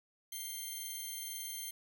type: tone pair together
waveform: 5% pulse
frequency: 2102 / 3164 Hz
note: C7 / G7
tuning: +7 / +15 cents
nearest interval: perfect fifth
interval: 708 cents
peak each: -37 / -33 dBFS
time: 0.32-1.71 s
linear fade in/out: 5 ms
effects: none